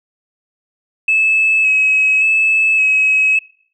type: tone with vibrato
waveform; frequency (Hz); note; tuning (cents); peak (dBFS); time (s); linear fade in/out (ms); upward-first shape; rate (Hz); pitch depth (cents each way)
sine; 2583; E7; -36; -9; 1.08-3.39; 5; square; 0.88; 17
effects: noise-tail reverb RT60 0.5 s tail -22 dB re dry + tanh soft clip ceiling -5 dBFS